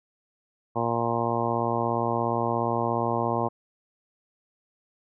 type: harmonic tone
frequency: 117.1 Hz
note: A#2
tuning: 8 cents sharp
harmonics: 1 / 2 / 3 / 4 / 5 / 6 / 7 / 8 / 9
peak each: -32 / -32 / -32 / -32 / -32 / -32 / -32 / -32 / -32 dBFS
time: 0.75-3.49 s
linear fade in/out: 20 ms
effects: none